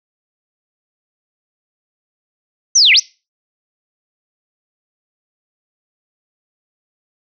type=linear two-way sweep; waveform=sine; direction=down then up; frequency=6350 to 1975 to 6350 Hz; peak=-6 dBFS; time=2.75-3 s; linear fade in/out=10 ms; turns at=2.93 s; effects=noise-tail reverb RT60 0.3 s tail -23 dB re dry